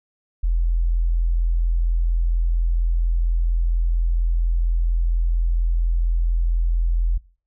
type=tone; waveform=sine; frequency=42.15 Hz; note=E1; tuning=39 cents sharp; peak=-16 dBFS; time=0.43-7.18 s; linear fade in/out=10 ms; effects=noise-tail reverb RT60 0.4 s tail -21 dB re dry